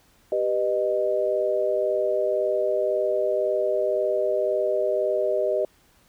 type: chord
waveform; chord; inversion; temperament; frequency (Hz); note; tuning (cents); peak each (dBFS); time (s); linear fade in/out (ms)
sine; G augmented; none; equal with one note detuned; 392 / 493.9 / 615.8; G4 / B4 / D#5; 0 / 0 / -18; -26 / -27 / -23; 0.32-5.65; 2
effects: pink hiss -60 dBFS RMS until 6.08 s